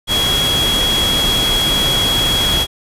sine tone in noise, 3322 Hz, G#7, in tune, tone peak -14 dBFS, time 0.07-2.67 s, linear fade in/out 50 ms, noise pink, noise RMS -19 dBFS, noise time 0.07-2.67 s, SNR +2 dB, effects resampled to 32000 Hz

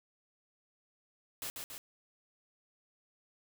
white noise with echo, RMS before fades -40 dBFS, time 1.42-1.5 s, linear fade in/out 0 ms, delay 140 ms, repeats 2, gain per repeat -3 dB, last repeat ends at 1.78 s, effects none

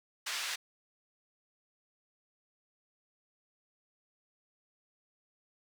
white band-pass noise, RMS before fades -37 dBFS, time 0.26-0.56 s, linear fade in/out 10 ms, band 1200 to 4800 Hz, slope 12 dB/octave, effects none

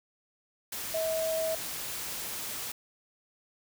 sine tone in noise, 643 Hz, E5, 43 cents flat, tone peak -28 dBFS, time 0.94-1.55 s, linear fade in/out 5 ms, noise white, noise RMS -37 dBFS, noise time 0.72-2.72 s, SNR +6 dB, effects none

